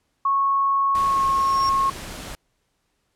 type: tone with pitch glide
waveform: sine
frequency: 1100 to 1086.7 Hz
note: C#6 to C#6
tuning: -14 to -35 cents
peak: -17 dBFS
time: 0.25-1.9 s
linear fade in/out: 5 ms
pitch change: -21 cents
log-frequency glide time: 1.06-1.22 s
type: noise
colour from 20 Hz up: pink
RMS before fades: -35 dBFS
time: 0.95-2.35 s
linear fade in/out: 0 ms
type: tone with exponential growth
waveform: sine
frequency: 5550 Hz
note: F8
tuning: 12 cents flat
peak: -26 dBFS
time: 1.09-1.69 s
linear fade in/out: 0 ms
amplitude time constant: 130 ms
effects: pink hiss -71 dBFS RMS until 3.15 s + low-pass 11000 Hz 12 dB/octave